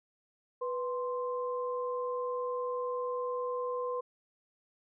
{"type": "tone pair together", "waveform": "sine", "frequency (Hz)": [494, 1045], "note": ["B4", "C6"], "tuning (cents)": [0, -2], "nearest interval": "octave + minor second", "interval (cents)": 1298, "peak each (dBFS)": [-33, -37], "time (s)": [0.61, 4.01], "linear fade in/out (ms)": 10, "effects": []}